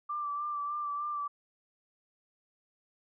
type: tone with vibrato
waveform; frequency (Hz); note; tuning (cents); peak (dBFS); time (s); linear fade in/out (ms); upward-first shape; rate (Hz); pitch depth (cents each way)
sine; 1174.7; D6; 0; -32; 0.09-1.28; 10; sine; 3.3; 28
effects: none